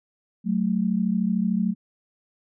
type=tone pair together; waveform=sine; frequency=186.61 / 220 Hz; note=F#3 / A3; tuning=+15 / 0 cents; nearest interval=minor third; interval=285 cents; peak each=-23 dBFS; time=0.44-1.75 s; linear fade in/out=50 ms; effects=none